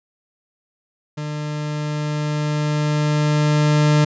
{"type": "tone with level ramp", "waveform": "40% pulse", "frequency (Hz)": 150, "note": "D3", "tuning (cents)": 37, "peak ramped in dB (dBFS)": [-24, -11], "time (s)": [1.17, 4.05], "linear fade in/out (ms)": 10, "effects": ["resampled to 16000 Hz"]}